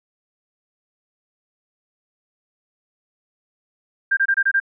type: tone bursts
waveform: sine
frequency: 1590 Hz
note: G6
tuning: 24 cents sharp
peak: -14 dBFS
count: 6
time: 4.11-4.601 s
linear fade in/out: 10 ms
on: 61 ms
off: 25 ms
effects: none